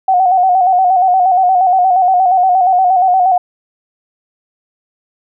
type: tone with vibrato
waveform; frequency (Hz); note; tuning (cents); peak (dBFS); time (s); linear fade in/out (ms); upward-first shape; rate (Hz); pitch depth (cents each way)
sine; 740; F#5; 0; -7; 0.08-3.38; 5; square; 8.5; 51
effects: none